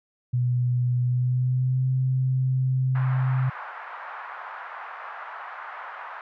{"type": "tone with pitch glide", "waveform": "sine", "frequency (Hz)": [123.47, 129.98], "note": ["B2", "C3"], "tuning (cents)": [0, -11], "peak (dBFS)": -20, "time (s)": [0.33, 3.5], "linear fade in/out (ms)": 10, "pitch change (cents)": 89, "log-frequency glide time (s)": [1.03, 1.88]}
{"type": "band-pass noise", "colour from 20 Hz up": "white", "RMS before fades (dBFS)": -38, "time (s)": [2.95, 6.21], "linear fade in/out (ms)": 2, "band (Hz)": [780, 1500], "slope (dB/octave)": 24}
{"effects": []}